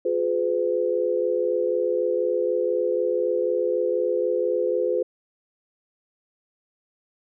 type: tone cluster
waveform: sine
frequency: 355.7 / 419.7 / 506 Hz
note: F4 / G#4 / B4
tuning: +32 / +18 / +42 cents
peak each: -26 / -26 / -23 dBFS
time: 0.05-5.03 s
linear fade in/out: 5 ms
effects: none